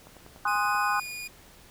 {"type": "click train", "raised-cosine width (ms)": 1, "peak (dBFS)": -34, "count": 8, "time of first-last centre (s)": [0.07, 0.75], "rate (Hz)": 10.3}
{"type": "chord", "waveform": "sine", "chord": "Ab dominant seventh", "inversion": "none", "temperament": "equal with one note detuned", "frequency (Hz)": [820.6, 1046.5, 1244.5, 1480], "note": ["Ab5", "C6", "Eb6", "Gb6"], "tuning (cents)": [-21, 0, 0, 0], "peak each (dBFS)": -29, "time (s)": [0.45, 1], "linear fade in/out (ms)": 5}
{"type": "tone with pitch glide", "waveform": "sawtooth", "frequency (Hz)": [2504, 2444], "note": ["D#7", "D#7"], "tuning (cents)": [10, -32], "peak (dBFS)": -32, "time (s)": [0.47, 1.28], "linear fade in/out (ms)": 10, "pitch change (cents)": -42, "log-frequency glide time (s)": [0.8, 1.06]}
{"effects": ["pink hiss -53 dBFS RMS until 1.7 s"]}